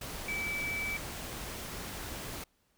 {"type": "tone in noise", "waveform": "sine", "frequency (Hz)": 2307, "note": "D7", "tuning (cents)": -31, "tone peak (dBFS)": -33, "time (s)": [0.28, 0.97], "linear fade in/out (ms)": 5, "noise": "pink", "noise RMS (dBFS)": -41, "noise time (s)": [0.01, 2.44], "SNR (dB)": 5, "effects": ["pink hiss -73 dBFS RMS until 2.77 s"]}